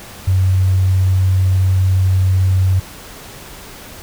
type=tone; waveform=sine; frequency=93.8 Hz; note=F#2; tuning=24 cents sharp; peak=-10 dBFS; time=0.27-2.8 s; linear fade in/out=10 ms; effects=pink hiss -35 dBFS RMS until 4.02 s